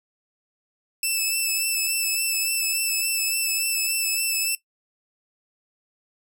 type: tone with vibrato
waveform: 10% pulse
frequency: 2637 Hz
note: E7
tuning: in tune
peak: -14 dBFS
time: 1.03-4.55 s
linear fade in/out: 2 ms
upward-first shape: sine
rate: 3.5 Hz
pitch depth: 27 cents each way
effects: noise-tail reverb RT60 0.1 s tail -18 dB re dry